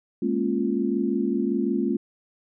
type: chord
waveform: sine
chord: Bb minor seventh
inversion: third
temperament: equal with one note detuned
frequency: 207.7 / 233.1 / 274.6 / 349.2 Hz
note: Ab3 / Bb3 / Db4 / F4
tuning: 0 / 0 / -16 / 0 cents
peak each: -27 dBFS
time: 0.22-1.97 s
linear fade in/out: 5 ms
effects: none